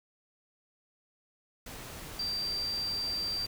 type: tone in noise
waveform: sine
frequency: 4699 Hz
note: D8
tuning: in tune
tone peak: -31 dBFS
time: 2.19-3.46 s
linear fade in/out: 5 ms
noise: pink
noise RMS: -44 dBFS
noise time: 1.66-3.47 s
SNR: +10 dB
effects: none